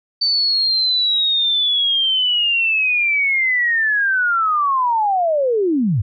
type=linear sweep; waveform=sine; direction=down; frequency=4567 to 87.2 Hz; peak=-14 dBFS; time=0.21-6.02 s; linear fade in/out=10 ms; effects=none